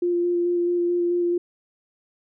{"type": "tone with vibrato", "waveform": "sine", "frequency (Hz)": 349.2, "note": "F4", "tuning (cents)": 0, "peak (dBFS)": -19, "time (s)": [0.02, 1.38], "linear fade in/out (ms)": 5, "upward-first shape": "square", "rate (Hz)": 4.6, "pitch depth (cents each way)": 10, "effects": []}